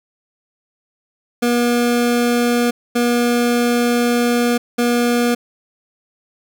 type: tone bursts at uneven times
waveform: 25% pulse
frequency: 240 Hz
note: B3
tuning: 49 cents flat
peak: -10 dBFS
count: 3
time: 1.42-2.71 / 2.95-4.58 / 4.78-5.35 s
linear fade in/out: 10 ms
effects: none